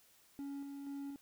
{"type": "tone with tremolo", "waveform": "triangle", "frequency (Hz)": 280, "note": "C#4", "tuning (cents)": 18, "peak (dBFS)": -39, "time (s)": [0.39, 1.16], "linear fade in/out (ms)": 0, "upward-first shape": "square", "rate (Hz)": 2.1, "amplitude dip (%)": 30, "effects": ["white hiss -67 dBFS RMS until 1.21 s"]}